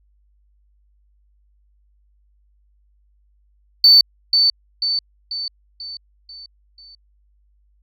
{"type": "tone with echo", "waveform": "sine", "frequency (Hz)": 4525, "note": "C#8", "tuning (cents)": 35, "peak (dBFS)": -5, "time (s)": [3.84, 4.01], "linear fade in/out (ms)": 2, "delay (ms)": 490, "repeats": 6, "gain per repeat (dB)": -6, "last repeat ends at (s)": 6.95, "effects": ["tanh soft clip ceiling -3 dBFS", "added 50 Hz sine -56 dBFS peak until 7.82 s"]}